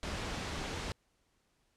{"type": "low-pass noise", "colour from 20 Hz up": "pink", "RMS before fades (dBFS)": -39, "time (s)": [0.03, 0.92], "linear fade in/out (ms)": 0, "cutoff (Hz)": 6000, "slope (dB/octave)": 12, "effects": ["pink hiss -75 dBFS RMS until 1.76 s", "low-pass 10000 Hz 12 dB/octave"]}